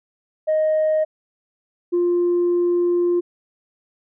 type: tone pair in turn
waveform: sine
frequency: 623 / 350.3 Hz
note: D#5 / F4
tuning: +2 / +5 cents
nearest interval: minor seventh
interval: 997 cents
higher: first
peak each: -14 dBFS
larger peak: neither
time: 0.47-1.05 / 1.92-3.21 s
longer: second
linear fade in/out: 20 ms
effects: tanh soft clip ceiling -13 dBFS